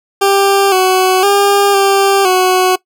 20% pulse tone with pitch steps, 395 / 372.8 / 401.8 / 393.6 / 369.5 Hz, G4 / F#4 / G4 / G4 / F#4, +13 / +13 / +43 / +7 / -2 cents, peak -3 dBFS, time 0.21-2.76 s, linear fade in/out 10 ms, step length 510 ms, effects noise-tail reverb RT60 0.1 s tail -20 dB re dry

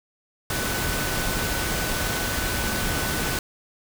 sine tone in noise, 1500 Hz, F#6, 23 cents sharp, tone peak -33 dBFS, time 0.5-3.39 s, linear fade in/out 2 ms, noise pink, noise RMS -26 dBFS, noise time 0.5-3.39 s, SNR -10 dB, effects none

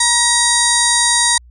harmonic tone, 950 Hz, A#5, 33 cents sharp, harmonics 1 / 2 / 4 / 5 / 6 / 7 / 8 / 9 / 10, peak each -20 / -19 / -19 / -21 / -25 / -19 / -23 / -19 / -19 dBFS, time 0-1.38 s, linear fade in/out 5 ms, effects added 60 Hz sine -40 dBFS peak until 1.5 s

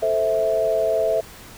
sine chord, A minor, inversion none, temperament equal with one note detuned, 440 / 523.3 / 654.7 Hz, A4 / C5 / E5, 0 / 0 / -12 cents, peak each -24 / -25 / -19 dBFS, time 0.02-1.21 s, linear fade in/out 10 ms, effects pink hiss -42 dBFS RMS until 1.57 s

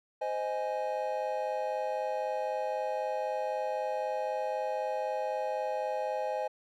triangle chord, Ab major, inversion first, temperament just, 519.1 / 623 / 830.6 Hz, C5 / Eb5 / Ab5, -14 / +2 / 0 cents, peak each -33 dBFS, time 0.21-6.48 s, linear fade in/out 10 ms, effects none

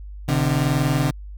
30% pulse tone pair together, 129.4 / 150 Hz, C3 / D3, -19 / +37 cents, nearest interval minor third, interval 256 cents, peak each -18 / -18 dBFS, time 0.28-1.11 s, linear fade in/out 10 ms, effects added 50 Hz sine -33 dBFS peak until 1.37 s

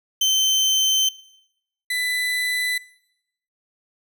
30% pulse tone pair in turn, 3091 / 1994.7 Hz, G7 / B6, -25 / +17 cents, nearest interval minor sixth, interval 758 cents, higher first, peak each -13 / -19 dBFS, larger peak first, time 0.21-1.09 / 1.9-2.78 s, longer neither, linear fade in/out 5 ms, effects noise-tail reverb RT60 0.8 s tail -20 dB re dry

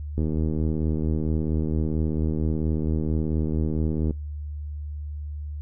click train, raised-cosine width 3 ms, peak -14 dBFS, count 309, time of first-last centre 0.18-4.109 s, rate 78.4 Hz, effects noise-tail reverb RT60 0.2 s tail -23 dB re dry + added 74 Hz sine -30 dBFS peak until 5.61 s

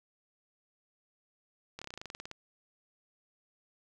slowing click train, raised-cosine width 0.2 ms, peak -25 dBFS, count 14, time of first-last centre 1.79-2.314 s, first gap 26 ms, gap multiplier 1.07, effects none

